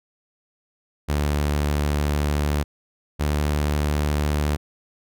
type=tone pair in turn; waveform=sawtooth; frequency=73.42 / 74.06 Hz; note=D2 / D2; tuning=0 / +15 cents; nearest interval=unison; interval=15 cents; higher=second; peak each=-16 dBFS; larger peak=neither; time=1.08-2.64 / 3.19-4.57 s; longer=first; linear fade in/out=20 ms; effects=none